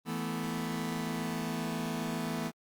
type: chord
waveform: sawtooth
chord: E suspended fourth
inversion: none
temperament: just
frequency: 164.81 / 219.8 / 247.2 Hz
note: E3 / A3 / B3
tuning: 0 / -2 / +2 cents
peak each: -33 dBFS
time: 0.05-2.52 s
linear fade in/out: 50 ms
effects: Opus 32 kbps